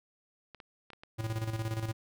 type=clicks; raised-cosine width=0.3 ms; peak=-32 dBFS; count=5; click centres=0.547 / 0.602 / 0.903 / 0.933 / 1.035 s
type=tone with tremolo; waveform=square; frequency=111.2 Hz; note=A2; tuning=19 cents sharp; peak=-31 dBFS; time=1.18-1.93 s; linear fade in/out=20 ms; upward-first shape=square; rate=17 Hz; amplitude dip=60%
effects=none